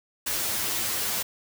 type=noise with comb filter; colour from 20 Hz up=white; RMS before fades=-28 dBFS; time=0.26-1.23 s; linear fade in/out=10 ms; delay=9.4 ms; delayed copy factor=+0.7; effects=none